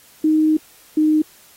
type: tone pair in turn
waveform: sine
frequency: 311.1 / 308.4 Hz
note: D#4 / D#4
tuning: 0 / -15 cents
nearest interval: unison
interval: 15 cents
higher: first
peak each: -12 dBFS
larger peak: neither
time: 0.24-0.57 / 0.97-1.22 s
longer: first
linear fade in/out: 5 ms
effects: white hiss -49 dBFS RMS until 1.56 s + AAC 48 kbps